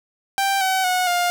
sawtooth tone with pitch steps, 785 / 757.8 / 731.6 / 706.3 Hz, G5 / F#5 / F#5 / F5, +2 / +41 / -20 / +19 cents, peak -14 dBFS, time 0.38-1.3 s, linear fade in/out 0 ms, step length 230 ms, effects none

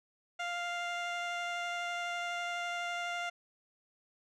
15% pulse tone with vibrato, 698.5 Hz, F5, in tune, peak -28 dBFS, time 0.39-3.3 s, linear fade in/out 10 ms, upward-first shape triangle, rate 12 Hz, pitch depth 8 cents each way, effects low-pass 5000 Hz 12 dB/octave

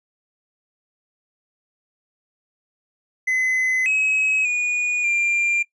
triangle tone with pitch steps, 2033 / 2555 / 2454 / 2386 Hz, B6 / D#7 / D#7 / D7, +50 / +45 / -25 / +27 cents, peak -16 dBFS, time 3.27-5.63 s, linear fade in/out 10 ms, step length 590 ms, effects noise-tail reverb RT60 0.1 s tail -18 dB re dry + resampled to 22050 Hz

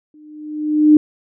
sine tone with exponential growth, 303 Hz, D#4, 46 cents flat, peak -3 dBFS, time 0.14-0.97 s, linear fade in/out 2 ms, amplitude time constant 180 ms, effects none

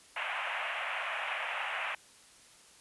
white band-pass noise, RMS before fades -36 dBFS, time 0.16-1.95 s, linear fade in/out 5 ms, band 600 to 2800 Hz, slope 48 dB/octave, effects white hiss -58 dBFS RMS until 2.8 s + resampled to 24000 Hz

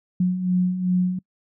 sine beating tone pair, 179.6 / 182.2 Hz, F3 / F#3, +49 / -26 cents, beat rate 2.6 Hz, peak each -26 / -19 dBFS, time 0.2-1.19 s, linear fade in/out 5 ms, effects noise-tail reverb RT60 0.1 s tail -26 dB re dry

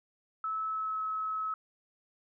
sine tone with pitch glide, 1302 to 1289.3 Hz, E6 to E6, -22 to -39 cents, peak -31 dBFS, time 0.44-1.54 s, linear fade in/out 2 ms, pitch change -17 cents, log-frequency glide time 0.65-1.02 s, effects none

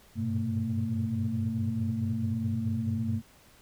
sine tone cluster, 95.3 / 100 / 114.3 / 123.4 / 225.6 Hz, G2 / G2 / A#2 / B2 / A3, -48 / +35 / -34 / -1 / +44 cents, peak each -38 / -32 / -38 / -34 / -30 dBFS, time 0.15-3.22 s, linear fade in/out 50 ms, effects tanh soft clip ceiling -18 dBFS + pink hiss -58 dBFS RMS until 3.61 s

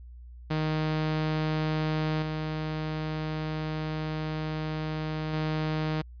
sawtooth tone with level steps, 155.56 Hz, D#3, in tune, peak -22 / -26 / -23 dBFS, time 0.5-6.02 s, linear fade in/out 10 ms, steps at 2.22 / 5.33 s, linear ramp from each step 5 ms, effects added 60 Hz sine -43 dBFS peak until 6.2 s + resampled to 11025 Hz

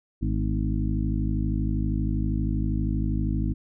harmonic tone with a mistuned harmonic, 52.6 Hz, G#1, 23 cents sharp, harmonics 1 / 2 / 3 / 4 / 5 / 6, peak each -26 / -29 / -31 / -32 / -33 / -34 dBFS, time 0.21-3.54 s, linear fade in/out 20 ms, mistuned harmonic 4, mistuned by +60 cents, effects none

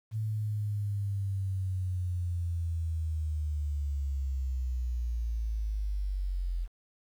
sine linear sweep, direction down, 110 to 42.42 Hz, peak -29 dBFS, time 0.11-6.68 s, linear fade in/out 50 ms, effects 10-bit

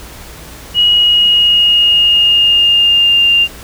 sine tone with pitch glide, 2900 to 2795 Hz, F#7 to F7, -35 to +1 cents, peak -6 dBFS, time 0.74-3.48 s, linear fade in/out 50 ms, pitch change -64 cents, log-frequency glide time 0.88-3.32 s, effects added 60 Hz sine -38 dBFS peak until 3.63 s + pink hiss -33 dBFS RMS until 3.63 s

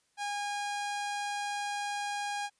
sawtooth tone, 817 Hz, G#5, 29 cents flat, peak -29 dBFS, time 0.17-2.5 s, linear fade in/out 50 ms, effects white hiss -73 dBFS RMS until 2.59 s + resampled to 22050 Hz

